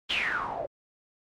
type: noise with low-pass filter sweep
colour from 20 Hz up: white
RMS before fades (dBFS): -30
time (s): 0.09-0.67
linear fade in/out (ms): 20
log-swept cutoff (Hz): 3300 to 530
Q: 8.8
effects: MP3 64 kbps